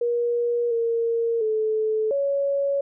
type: tone with pitch steps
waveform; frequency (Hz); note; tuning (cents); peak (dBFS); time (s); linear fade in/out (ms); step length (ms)
sine; 476.3 / 462.2 / 435 / 559; A#4 / A#4 / A4 / C#5; +37 / -15 / -20 / +14; -20; 0.01-2.81; 5; 700
effects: none